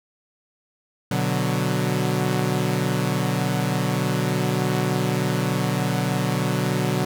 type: chord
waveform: sawtooth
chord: B minor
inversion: none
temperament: equal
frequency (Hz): 123.47 / 146.83 / 185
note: B2 / D3 / F#3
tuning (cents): 0 / 0 / 0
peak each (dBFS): -21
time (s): 1.11-7.05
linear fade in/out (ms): 5
effects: none